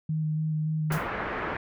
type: tone with vibrato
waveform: sine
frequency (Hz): 155.56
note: D#3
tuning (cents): 0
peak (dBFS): -25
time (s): 0.09-0.98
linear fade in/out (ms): 5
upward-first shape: square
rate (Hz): 3.5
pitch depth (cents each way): 12
type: low-pass noise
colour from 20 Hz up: white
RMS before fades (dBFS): -32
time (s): 0.9-1.57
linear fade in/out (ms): 5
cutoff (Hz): 1800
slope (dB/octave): 24
type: noise with exponential decay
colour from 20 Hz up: white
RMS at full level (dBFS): -35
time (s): 0.92-1.1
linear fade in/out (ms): 1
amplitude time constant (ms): 38
effects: none